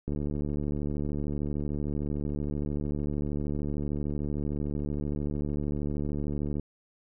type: click train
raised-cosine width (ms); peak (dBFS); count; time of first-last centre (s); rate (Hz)
3; -20; 478; 0.08-6.596; 73.2
effects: none